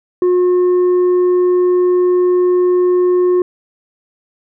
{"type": "tone with tanh clipping", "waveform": "triangle", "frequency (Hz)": 360, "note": "F#4", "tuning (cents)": -47, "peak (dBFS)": -10, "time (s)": [0.22, 3.42], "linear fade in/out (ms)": 2, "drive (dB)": 8, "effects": []}